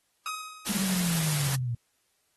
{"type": "tone with exponential decay", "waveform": "sawtooth", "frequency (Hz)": 1262, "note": "D#6", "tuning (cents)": 24, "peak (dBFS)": -27, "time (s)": [0.26, 1.05], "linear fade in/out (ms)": 1, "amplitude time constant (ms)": 170}
{"type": "noise", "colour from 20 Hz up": "white", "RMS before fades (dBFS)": -31, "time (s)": [0.66, 1.56], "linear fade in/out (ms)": 10}
{"type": "linear sweep", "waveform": "sine", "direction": "down", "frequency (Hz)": [205, 115.6], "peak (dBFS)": -27, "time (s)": [0.69, 1.75], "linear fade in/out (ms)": 5}
{"effects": ["white hiss -72 dBFS RMS until 2.36 s", "AAC 32 kbps"]}